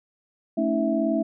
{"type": "tone cluster", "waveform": "sine", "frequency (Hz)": [220.8, 278.9, 321, 657], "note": ["A3", "C#4", "E4", "E5"], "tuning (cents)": [6, 11, -46, -6], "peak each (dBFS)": -26, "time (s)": [0.57, 1.23], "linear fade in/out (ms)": 10, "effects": []}